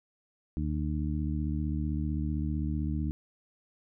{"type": "harmonic tone", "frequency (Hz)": 75.6, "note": "D#2", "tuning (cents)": -49, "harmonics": [1, 2, 3, 4], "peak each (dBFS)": [-31, -34, -36, -37], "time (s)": [0.57, 3.11], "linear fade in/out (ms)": 0, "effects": []}